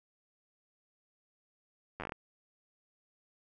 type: slowing click train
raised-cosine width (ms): 0.5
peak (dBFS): -24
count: 8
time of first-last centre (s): 2-2.121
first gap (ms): 10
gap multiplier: 1.18
effects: none